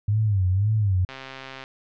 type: tone with vibrato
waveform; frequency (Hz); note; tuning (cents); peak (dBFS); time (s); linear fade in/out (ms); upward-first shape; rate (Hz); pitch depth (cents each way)
sine; 100; G2; +35; -18; 0.08-1.05; 5; sine; 1.9; 160
type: click train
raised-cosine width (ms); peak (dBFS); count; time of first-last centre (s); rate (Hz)
0.2; -18; 74; 1.09-1.639; 133
effects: low-pass 3000 Hz 12 dB/octave